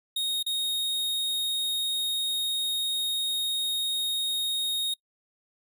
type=tone with dropouts; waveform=45% pulse; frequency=3729 Hz; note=A#7; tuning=in tune; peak=-26 dBFS; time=0.16-4.94 s; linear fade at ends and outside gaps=5 ms; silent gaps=0.428-0.463 s; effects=noise-tail reverb RT60 0.1 s tail -26 dB re dry